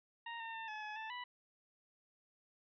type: tone with pitch steps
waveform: 20% pulse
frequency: 931 / 909 / 900 / 856 / 849 / 881 / 985 Hz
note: A#5 / A#5 / A5 / A5 / G#5 / A5 / B5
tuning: -2 / -44 / +39 / -48 / +38 / +2 / -5 cents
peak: -38 dBFS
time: 0.26-1.24 s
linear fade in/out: 5 ms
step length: 140 ms
effects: resampled to 11025 Hz